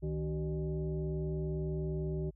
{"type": "tone with frequency modulation", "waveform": "sine", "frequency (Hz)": 156.5, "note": "D#3", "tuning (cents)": 10, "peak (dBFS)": -32, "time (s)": [0.02, 2.31], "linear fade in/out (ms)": 20, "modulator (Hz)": 224, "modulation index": 1.1, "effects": ["added 50 Hz sine -58 dBFS peak until 2.35 s"]}